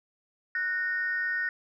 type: tone pair together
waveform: sine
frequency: 1480 / 1844.3 Hz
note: F#6 / A#6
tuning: 0 / -19 cents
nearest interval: major third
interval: 381 cents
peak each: -30 / -28 dBFS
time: 0.55-1.49 s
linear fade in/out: 2 ms
effects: tanh soft clip ceiling -19 dBFS